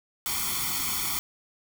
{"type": "noise with comb filter", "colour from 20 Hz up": "white", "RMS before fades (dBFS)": -29, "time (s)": [0.26, 1.19], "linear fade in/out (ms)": 0, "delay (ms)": 0.9, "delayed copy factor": 1, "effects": []}